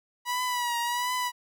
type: tone with vibrato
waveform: sawtooth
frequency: 973 Hz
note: B5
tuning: 26 cents flat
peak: -23 dBFS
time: 0.25-1.32 s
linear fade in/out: 50 ms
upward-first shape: triangle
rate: 1.4 Hz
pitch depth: 60 cents each way
effects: none